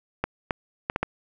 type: clicks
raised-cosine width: 0.5 ms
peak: -9 dBFS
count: 5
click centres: 0.24 / 0.508 / 0.899 / 0.961 / 1.03 s
effects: none